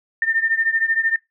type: beating tone pair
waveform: sine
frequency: 1804 / 1817 Hz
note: A6 / A#6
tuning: +43 / -45 cents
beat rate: 13 Hz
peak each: -19 / -21 dBFS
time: 0.22-1.16 s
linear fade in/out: 2 ms
effects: noise-tail reverb RT60 0.2 s tail -25 dB re dry